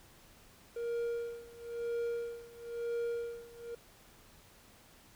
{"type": "tone with tremolo", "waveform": "triangle", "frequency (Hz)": 469.9, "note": "A#4", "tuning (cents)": 14, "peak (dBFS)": -30, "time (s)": [0.76, 3.75], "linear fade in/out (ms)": 5, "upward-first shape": "sine", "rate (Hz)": 1, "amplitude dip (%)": 90, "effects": ["pink hiss -60 dBFS RMS until 5.15 s"]}